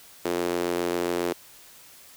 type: tone with high-pass filter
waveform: sawtooth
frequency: 87.31 Hz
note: F2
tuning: in tune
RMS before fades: -27 dBFS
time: 0.25-1.33 s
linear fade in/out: 0 ms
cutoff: 370 Hz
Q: 2.6
effects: white hiss -50 dBFS RMS until 2.16 s